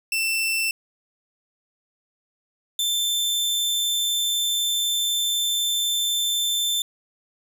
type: tone pair in turn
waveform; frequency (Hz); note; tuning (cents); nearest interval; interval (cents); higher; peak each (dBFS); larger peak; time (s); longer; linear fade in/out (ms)
sawtooth; 2676 / 3548; E7 / A7; +25 / +14; perfect fourth; 489; second; -18; neither; 0.12-0.71 / 2.79-6.82; second; 2
effects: none